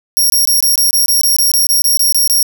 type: tone bursts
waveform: 10% pulse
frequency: 5588 Hz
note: F8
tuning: in tune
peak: -3 dBFS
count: 15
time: 0.17-2.428 s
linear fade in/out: 0 ms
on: 130 ms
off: 22 ms
effects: none